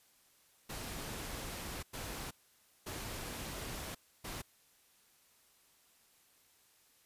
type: noise bursts at uneven times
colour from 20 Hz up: pink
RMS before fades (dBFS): -43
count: 4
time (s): 0.69-1.83 / 1.93-2.31 / 2.86-3.95 / 4.24-4.42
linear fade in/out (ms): 10
effects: white hiss -68 dBFS RMS until 7.05 s + resampled to 32000 Hz